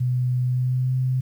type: tone with pitch glide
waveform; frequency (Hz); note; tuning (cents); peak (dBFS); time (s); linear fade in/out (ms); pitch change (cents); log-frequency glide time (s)
sine; 125.4 to 128.85; B2 to C3; +27 to -26; -19; 0-1.21; 10; +47; 0.45-0.97
effects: 9-bit